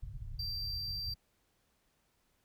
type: low-pass noise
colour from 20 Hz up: pink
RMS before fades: -43 dBFS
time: 0.02-1.15 s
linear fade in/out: 10 ms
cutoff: 130 Hz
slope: 48 dB/octave
type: tone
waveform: triangle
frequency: 4699 Hz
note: D8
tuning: in tune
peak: -36 dBFS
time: 0.39-1.14 s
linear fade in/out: 5 ms
effects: pink hiss -75 dBFS RMS until 2.44 s